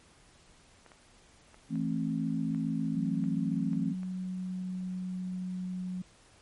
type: clicks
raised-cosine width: 0.5 ms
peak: -37 dBFS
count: 8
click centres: 0.863 / 0.918 / 1.544 / 1.756 / 2.547 / 3.24 / 3.732 / 4.032 s
type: chord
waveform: sine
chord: A minor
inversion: second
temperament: equal with one note detuned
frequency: 164.81 / 220 / 267 Hz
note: E3 / A3 / C4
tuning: 0 / 0 / +35 cents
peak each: -33 dBFS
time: 1.69-3.95 s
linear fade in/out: 50 ms
type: tone with pitch glide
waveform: sine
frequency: 185 to 182.88 Hz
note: F#3 to F#3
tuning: 0 to -20 cents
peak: -33 dBFS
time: 2.95-6.02 s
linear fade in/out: 5 ms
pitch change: -20 cents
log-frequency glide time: 3.66-5.86 s
effects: pink hiss -60 dBFS RMS until 6.41 s + MP3 48 kbps